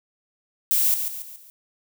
violet noise with echo, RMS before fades -20 dBFS, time 0.71-0.94 s, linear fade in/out 0 ms, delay 140 ms, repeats 4, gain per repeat -7 dB, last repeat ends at 1.5 s, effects none

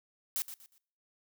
blue noise with echo, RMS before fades -33 dBFS, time 0.36-0.42 s, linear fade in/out 0 ms, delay 120 ms, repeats 3, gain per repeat -11 dB, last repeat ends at 0.78 s, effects noise-tail reverb RT60 0.6 s tail -24 dB re dry

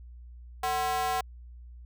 square tone with high-pass filter, 150 Hz, D3, 37 cents sharp, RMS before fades -29 dBFS, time 0.63-1.21 s, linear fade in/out 5 ms, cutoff 790 Hz, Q 2.9, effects added 60 Hz sine -44 dBFS peak until 1.85 s

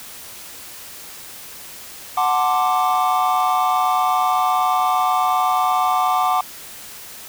triangle chord, D dominant seventh, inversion first, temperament equal, 740 / 880 / 1046.5 / 1174.7 Hz, F#5 / A5 / C6 / D6, 0 / 0 / 0 / 0 cents, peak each -17 / -22 / -22 / -18 dBFS, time 2.17-6.41 s, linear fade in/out 5 ms, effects white hiss -37 dBFS RMS until 7.28 s

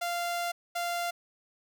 sawtooth tone bursts at uneven times, 694 Hz, F5, 11 cents flat, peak -26 dBFS, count 2, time 0.01-0.52 / 0.75-1.11 s, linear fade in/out 10 ms, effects none

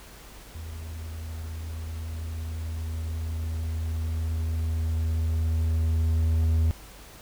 triangle tone with level ramp, 80.7 Hz, E2, 36 cents flat, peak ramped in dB -33 to -17 dBFS, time 0.55-6.71 s, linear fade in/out 0 ms, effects added 50 Hz sine -48 dBFS peak until 7.21 s + pink hiss -48 dBFS RMS until 7.21 s

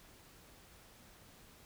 silence, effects pink hiss -60 dBFS RMS until 1.65 s

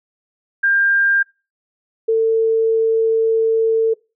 sine tone pair in turn, 1598 / 448.4 Hz, G6 / A4, +33 / +33 cents, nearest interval octave + minor seventh, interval 2200 cents, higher first, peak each -12 / -12 dBFS, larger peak neither, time 0.63-1.23 / 2.08-3.94 s, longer second, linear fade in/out 10 ms, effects noise-tail reverb RT60 0.3 s tail -24 dB re dry

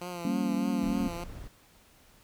10% pulse tone with vibrato, 174.61 Hz, F3, in tune, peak -28 dBFS, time 0.01-1.24 s, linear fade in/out 5 ms, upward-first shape triangle, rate 3.3 Hz, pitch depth 54 cents each way
sine chord, G diminished, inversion none, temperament equal, 196 / 233.1 / 277.2 Hz, G3 / Bb3 / Db4, 0 / 0 / 0 cents, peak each -31 dBFS, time 0.25-1.08 s, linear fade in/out 2 ms
brown noise, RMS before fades -42 dBFS, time 0.82-1.48 s, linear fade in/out 10 ms
effects pink hiss -60 dBFS RMS until 2.23 s

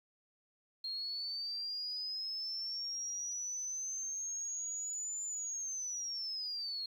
sine linear two-way sweep, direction up then down, 4223 to 7110 to 4223 Hz, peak -37 dBFS, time 0.84-6.86 s, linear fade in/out 5 ms, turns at 5.24 s, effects 11-bit

